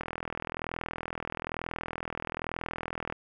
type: click train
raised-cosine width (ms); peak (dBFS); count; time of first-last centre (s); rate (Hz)
0.5; -18; 129; 0.01-3.124; 41.1
effects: none